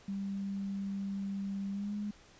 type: tone with pitch glide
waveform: sine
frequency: 197.1 to 207 Hz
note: G3 to G#3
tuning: +10 to -5 cents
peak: -34 dBFS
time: 0.08-2.11 s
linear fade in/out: 5 ms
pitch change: +85 cents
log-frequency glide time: 1.71-1.94 s
effects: pink hiss -59 dBFS RMS until 2.39 s + resampled to 16000 Hz